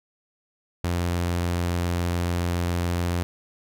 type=tone with vibrato; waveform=sawtooth; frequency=87.1 Hz; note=F2; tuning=4 cents flat; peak=-19 dBFS; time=0.84-3.23 s; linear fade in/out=0 ms; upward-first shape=triangle; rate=19 Hz; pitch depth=12 cents each way; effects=none